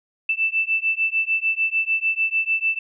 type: beating tone pair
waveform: sine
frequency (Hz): 2648 / 2654.7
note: E7 / E7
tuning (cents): +7 / +12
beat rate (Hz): 6.7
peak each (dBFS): -22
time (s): 0.29-2.79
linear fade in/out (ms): 5
effects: none